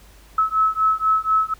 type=beating tone pair; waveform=sine; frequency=1294 / 1298.1 Hz; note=E6 / E6; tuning=-32 / -27 cents; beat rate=4.1 Hz; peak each=-19 dBFS; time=0.38-1.54 s; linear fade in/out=5 ms; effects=added 50 Hz sine -47 dBFS peak until 1.59 s + pink hiss -51 dBFS RMS until 1.59 s